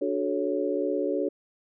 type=chord; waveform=sine; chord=D major seventh; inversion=none; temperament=equal with one note detuned; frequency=293.7 / 370 / 432.9 / 554.4 Hz; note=D4 / F#4 / A4 / C#5; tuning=0 / 0 / -28 / 0 cents; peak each=-30 dBFS; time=0.01-1.29 s; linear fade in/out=10 ms; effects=none